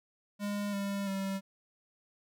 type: tone with pitch steps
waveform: square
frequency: 204.3 / 199.17 / 194.17 Hz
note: G#3 / G3 / G3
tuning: -28 / +28 / -16 cents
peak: -33 dBFS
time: 0.39-1.41 s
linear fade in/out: 50 ms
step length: 340 ms
effects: none